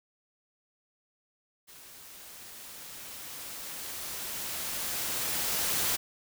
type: noise with level ramp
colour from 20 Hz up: white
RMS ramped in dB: -51 to -28 dBFS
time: 1.67-5.97 s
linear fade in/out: 20 ms
effects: none

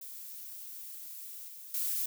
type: noise with level steps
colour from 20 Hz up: violet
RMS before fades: -45 / -48 / -33 dBFS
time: 0.01-2.06 s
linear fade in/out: 5 ms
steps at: 1.48 / 1.74 s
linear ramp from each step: 2 ms
effects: none

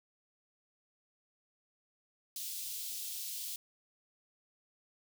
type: high-pass noise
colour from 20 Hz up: white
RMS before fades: -41 dBFS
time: 2.36-3.56 s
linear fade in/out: 2 ms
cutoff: 3200 Hz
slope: 24 dB/octave
effects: none

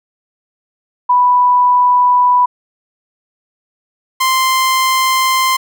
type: tone pair in turn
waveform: sine / sawtooth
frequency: 987.8 / 1044.5 Hz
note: B5 / C6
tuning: 0 / -3 cents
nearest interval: minor second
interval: 97 cents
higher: second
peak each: -7 dBFS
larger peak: neither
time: 1.09-2.46 / 4.2-5.57 s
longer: neither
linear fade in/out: 10 ms
effects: none

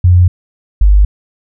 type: tone pair in turn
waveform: sine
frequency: 89.3 / 50.12 Hz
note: F2 / G1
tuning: +39 / +39 cents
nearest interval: minor seventh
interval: 1000 cents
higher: first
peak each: -3 dBFS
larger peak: neither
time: 0.04-0.28 / 0.81-1.05 s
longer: neither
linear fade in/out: 5 ms
effects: none

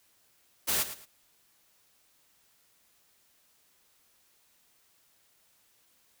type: noise with echo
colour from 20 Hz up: white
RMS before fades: -28 dBFS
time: 0.67-0.84 s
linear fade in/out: 20 ms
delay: 110 ms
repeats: 2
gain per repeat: -12 dB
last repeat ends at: 1.06 s
effects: white hiss -67 dBFS RMS until 6.2 s

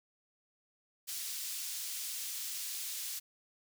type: high-pass noise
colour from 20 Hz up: pink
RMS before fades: -40 dBFS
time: 1.07-3.2 s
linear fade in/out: 20 ms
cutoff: 4500 Hz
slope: 12 dB/octave
effects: none

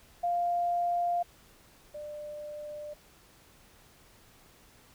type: tone pair in turn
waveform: sine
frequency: 698.5 / 595.9 Hz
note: F5 / D5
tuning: 0 / +25 cents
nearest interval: minor third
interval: 275 cents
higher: first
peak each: -26 / -38 dBFS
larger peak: first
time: 0.23-1.23 / 1.94-2.94 s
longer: neither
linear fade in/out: 10 ms
effects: pink hiss -59 dBFS RMS until 4.94 s

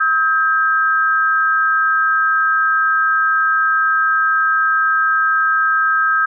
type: tone pair together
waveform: sine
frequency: 1281 / 1589 Hz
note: E6 / G6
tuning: -50 / +23 cents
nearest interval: major third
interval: 373 cents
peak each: -15 dBFS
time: 0-6.26 s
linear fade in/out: 10 ms
effects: none

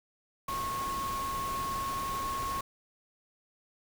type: tone in noise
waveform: sine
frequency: 1092 Hz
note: C#6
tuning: 26 cents flat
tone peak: -32 dBFS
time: 0.48-2.61 s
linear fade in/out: 5 ms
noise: pink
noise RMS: -40 dBFS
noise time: 0.48-2.61 s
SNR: +5 dB
effects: none

